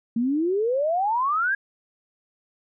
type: exponential sweep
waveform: sine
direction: up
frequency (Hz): 224.1 to 1661.2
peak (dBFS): -20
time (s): 0.16-1.55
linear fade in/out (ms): 5
effects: none